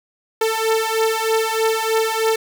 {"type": "beating tone pair", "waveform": "sawtooth", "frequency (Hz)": [443.3, 446.5], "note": ["A4", "A4"], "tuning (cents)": [13, 25], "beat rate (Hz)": 3.2, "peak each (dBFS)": -16, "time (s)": [0.41, 2.36], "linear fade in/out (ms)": 5, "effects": ["7-bit"]}